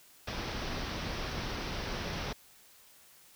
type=low-pass noise; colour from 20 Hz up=pink; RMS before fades=-37 dBFS; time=0.27-2.33 s; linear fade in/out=5 ms; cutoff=5900 Hz; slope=96 dB/octave; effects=white hiss -59 dBFS RMS until 3.35 s